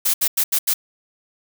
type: noise bursts at uneven times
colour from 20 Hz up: blue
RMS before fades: -18 dBFS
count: 5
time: 0.05-0.14 / 0.21-0.28 / 0.37-0.44 / 0.52-0.59 / 0.67-0.74 s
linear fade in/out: 10 ms
effects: none